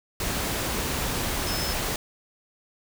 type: tone in noise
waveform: sine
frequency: 5210 Hz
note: E8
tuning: 21 cents flat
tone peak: -32 dBFS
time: 1.47-1.73 s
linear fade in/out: 2 ms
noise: pink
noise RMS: -28 dBFS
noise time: 0.2-1.96 s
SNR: -7 dB
effects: none